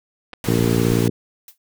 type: clicks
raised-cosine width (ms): 0.3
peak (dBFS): -19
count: 2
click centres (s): 0.332 / 0.336
type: noise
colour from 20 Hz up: pink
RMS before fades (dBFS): -28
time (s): 0.44-1.08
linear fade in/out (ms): 2
type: harmonic tone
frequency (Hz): 57.8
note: A#1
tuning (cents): -14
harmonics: 2 / 3 / 4 / 5 / 6 / 7 / 8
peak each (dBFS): -20 / -22 / -23 / -24 / -25 / -25 / -26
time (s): 0.47-1.1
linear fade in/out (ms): 10
type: noise with exponential decay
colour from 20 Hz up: blue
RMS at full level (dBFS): -36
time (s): 1.48-1.58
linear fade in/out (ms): 2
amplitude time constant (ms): 20
effects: none

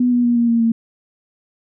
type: tone with pitch steps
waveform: sine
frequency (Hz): 246.9 / 243.1 / 239.3 / 235.6 / 232 / 228.4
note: B3 / B3 / A#3 / A#3 / A#3 / A#3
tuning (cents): 0 / -27 / +46 / +19 / -8 / -35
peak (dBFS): -12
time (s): 0-0.72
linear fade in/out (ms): 5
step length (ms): 120
effects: none

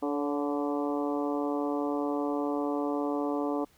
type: harmonic tone with a mistuned harmonic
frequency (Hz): 145.1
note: D3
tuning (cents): -21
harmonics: 2 / 3 / 4 / 5 / 6 / 7 / 8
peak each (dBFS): -30 / -34 / -36 / -38 / -40 / -41 / -42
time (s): 0.02-3.65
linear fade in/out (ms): 10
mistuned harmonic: 4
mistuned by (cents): -32
effects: pink hiss -63 dBFS RMS until 3.77 s

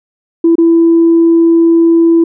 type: tone with dropouts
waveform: sine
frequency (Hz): 333.1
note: E4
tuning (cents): +18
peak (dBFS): -3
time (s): 0.44-2.24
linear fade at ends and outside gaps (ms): 5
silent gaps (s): 0.555-0.582
effects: tanh soft clip ceiling 0 dBFS

